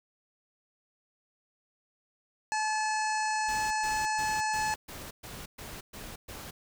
harmonic tone, 862 Hz, A5, 36 cents flat, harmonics 1 / 2 / 3 / 5 / 6 / 7 / 8 / 9 / 10, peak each -29 / -34 / -40 / -42 / -45 / -43 / -44 / -45 / -47 dBFS, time 2.52-4.74 s, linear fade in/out 0 ms
pink noise bursts, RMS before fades -43 dBFS, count 9, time 3.48-6.51 s, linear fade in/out 10 ms, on 230 ms, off 120 ms
effects none

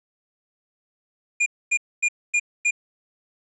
square tone bursts, 2418 Hz, D7, 50 cents sharp, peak -18 dBFS, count 5, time 1.4-2.71 s, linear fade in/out 10 ms, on 62 ms, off 250 ms, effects resampled to 22050 Hz

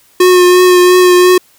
square tone with vibrato, 361.5 Hz, F#4, 40 cents flat, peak -4 dBFS, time 0.2-1.38 s, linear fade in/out 5 ms, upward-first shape triangle, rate 2.9 Hz, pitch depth 22 cents each way, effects white hiss -48 dBFS RMS until 1.58 s

